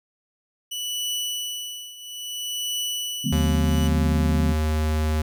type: tone with tremolo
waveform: sawtooth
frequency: 2960 Hz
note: F#7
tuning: in tune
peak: -21 dBFS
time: 0.71-3.88 s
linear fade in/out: 10 ms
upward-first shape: triangle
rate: 0.6 Hz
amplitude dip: 85%
type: chord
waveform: sine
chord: D diminished seventh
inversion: none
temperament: just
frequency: 146.83 / 176.2 / 211.4 / 253.7 Hz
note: D3 / F3 / Ab3 / Cb4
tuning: 0 / +16 / +31 / +47 cents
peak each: -26 / -28 / -27 / -27 dBFS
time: 3.24-4.53 s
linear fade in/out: 10 ms
type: tone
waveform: square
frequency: 77.5 Hz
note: D#2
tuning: 6 cents flat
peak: -21 dBFS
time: 3.32-5.22 s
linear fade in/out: 5 ms
effects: none